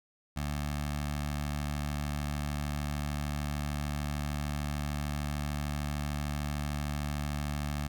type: tone with notch filter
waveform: 15% pulse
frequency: 73.3 Hz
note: D2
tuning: 3 cents flat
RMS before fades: -34 dBFS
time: 0.36-7.88 s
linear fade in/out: 10 ms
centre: 380 Hz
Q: 0.96
effects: none